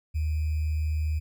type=tone with sample-and-hold; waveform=sine; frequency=77.3 Hz; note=D#2; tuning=11 cents flat; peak=-24 dBFS; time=0.14-1.2 s; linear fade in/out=20 ms; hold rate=2450 Hz; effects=none